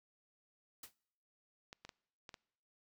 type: noise with exponential decay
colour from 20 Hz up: white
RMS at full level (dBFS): -45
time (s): 0.83-0.94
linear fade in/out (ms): 5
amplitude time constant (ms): 22
type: clicks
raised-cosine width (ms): 0.2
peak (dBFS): -32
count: 5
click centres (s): 1.729 / 1.85 / 1.892 / 2.292 / 2.342
effects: noise-tail reverb RT60 0.8 s tail -25 dB re dry

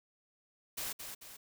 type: noise with echo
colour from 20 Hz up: white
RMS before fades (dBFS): -39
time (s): 0.77-0.93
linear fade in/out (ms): 10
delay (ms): 220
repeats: 2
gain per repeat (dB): -6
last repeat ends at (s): 1.37
effects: none

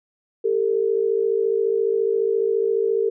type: tone pair together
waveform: sine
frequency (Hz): 397.6 / 452.1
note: G4 / A4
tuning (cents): +25 / +47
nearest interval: major second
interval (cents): 222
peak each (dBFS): -21 / -20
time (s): 0.44-3.1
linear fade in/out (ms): 10
effects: none

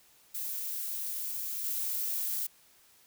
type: noise with level steps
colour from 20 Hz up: violet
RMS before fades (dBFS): -36 / -33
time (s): 0.34-2.47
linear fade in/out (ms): 10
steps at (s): 1.64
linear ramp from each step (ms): 5
effects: white hiss -62 dBFS RMS until 3.06 s

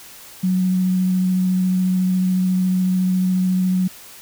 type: tone with vibrato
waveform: sine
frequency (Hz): 184.7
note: F#3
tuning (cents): -3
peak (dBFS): -15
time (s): 0.43-3.88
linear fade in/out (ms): 10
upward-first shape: sine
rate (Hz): 14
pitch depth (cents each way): 11
effects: white hiss -41 dBFS RMS until 4.21 s

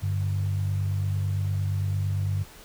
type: tone pair together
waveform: sine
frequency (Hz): 98 / 146.83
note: G2 / D3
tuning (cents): 0 / 0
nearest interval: perfect fifth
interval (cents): 700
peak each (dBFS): -24 / -32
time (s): 0.02-2.44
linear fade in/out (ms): 20
effects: pink hiss -48 dBFS RMS until 2.64 s

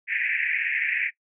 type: band-pass noise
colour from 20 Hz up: white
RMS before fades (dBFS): -26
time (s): 0.07-1.11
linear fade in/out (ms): 50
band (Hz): 1700 to 2500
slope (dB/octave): 96
effects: noise-tail reverb RT60 0.1 s tail -19 dB re dry

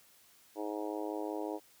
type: harmonic tone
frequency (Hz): 105.3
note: G#2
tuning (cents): +24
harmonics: 3 / 4 / 5 / 6 / 7 / 8 / 9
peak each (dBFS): -39 / -41 / -43 / -45 / -46 / -47 / -48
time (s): 0.55-1.6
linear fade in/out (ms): 50
effects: white hiss -63 dBFS RMS until 1.8 s + high-pass 60 Hz 12 dB/octave

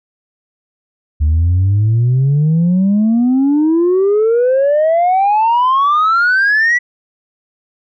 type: exponential sweep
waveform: sine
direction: up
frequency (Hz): 73.42 to 1975.5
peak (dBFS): -7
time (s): 1.2-6.79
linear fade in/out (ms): 20
effects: tanh soft clip ceiling -7 dBFS

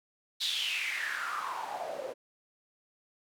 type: noise with band-pass filter sweep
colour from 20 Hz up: white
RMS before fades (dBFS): -35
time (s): 0.4-2.14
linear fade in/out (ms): 20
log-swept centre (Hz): 4000 to 470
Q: 6.7
effects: none

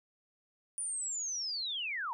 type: linear sweep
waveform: sine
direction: down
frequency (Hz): 9550 to 880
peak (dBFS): -34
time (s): 0.78-2.13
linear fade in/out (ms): 0
effects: none

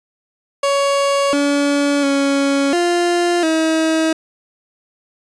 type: tone with pitch steps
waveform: 30% pulse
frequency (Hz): 559 / 285.5 / 278.3 / 348.6 / 320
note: C#5 / D4 / C#4 / F4 / D#4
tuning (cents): +14 / -49 / +7 / -3 / +49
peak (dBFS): -11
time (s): 0.63-4.13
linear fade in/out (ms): 5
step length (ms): 700
effects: resampled to 22050 Hz

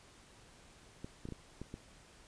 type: clicks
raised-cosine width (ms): 3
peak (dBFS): -30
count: 6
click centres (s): 1.045 / 1.254 / 1.288 / 1.323 / 1.616 / 1.741
effects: pink hiss -60 dBFS RMS until 2.27 s + resampled to 22050 Hz

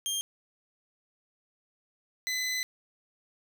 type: tone pair in turn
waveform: 20% pulse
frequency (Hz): 3200 / 2016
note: G7 / B6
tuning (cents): +35 / +35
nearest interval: minor sixth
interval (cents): 800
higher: first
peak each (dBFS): -24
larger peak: neither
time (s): 0.06-0.21 / 2.27-2.63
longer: second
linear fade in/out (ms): 0
effects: none

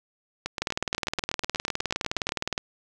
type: two click trains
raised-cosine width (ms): 0.2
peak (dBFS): -12 / -9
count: 16 / 39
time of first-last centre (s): 0.46-2.292 / 0.62-2.579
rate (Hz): 8.19 / 19.4
effects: none

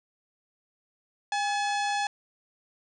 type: harmonic tone with a mistuned harmonic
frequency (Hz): 854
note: G#5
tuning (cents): +48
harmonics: 1 / 2 / 3 / 4 / 5 / 6 / 7 / 8 / 10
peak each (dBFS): -27 / -33 / -37 / -39 / -41 / -43 / -44 / -45 / -47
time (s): 1.32-2.07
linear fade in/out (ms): 2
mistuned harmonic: 1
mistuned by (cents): -85
effects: none

